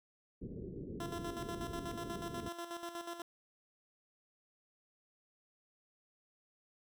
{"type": "low-pass noise", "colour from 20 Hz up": "white", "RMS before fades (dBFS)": -45, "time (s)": [0.41, 2.49], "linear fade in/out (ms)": 10, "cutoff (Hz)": 430, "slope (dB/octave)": 48}
{"type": "tone with tremolo", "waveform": "15% pulse", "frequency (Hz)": 342.3, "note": "F4", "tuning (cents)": -35, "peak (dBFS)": -34, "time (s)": [1, 3.22], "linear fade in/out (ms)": 2, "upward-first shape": "square", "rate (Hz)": 8.2, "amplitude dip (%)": 60}
{"effects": []}